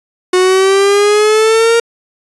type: exponential sweep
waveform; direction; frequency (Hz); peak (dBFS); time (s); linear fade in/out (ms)
45% pulse; up; 364.1 to 467.4; -7; 0.33-1.8; 5
effects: resampled to 24000 Hz